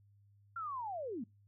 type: linear sweep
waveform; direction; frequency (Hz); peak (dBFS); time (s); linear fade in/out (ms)
sine; down; 1396.9 to 201.4; -38; 0.56-1.24; 5
effects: noise-tail reverb RT60 0.2 s tail -24 dB re dry + added 101 Hz sine -63 dBFS peak until 1.47 s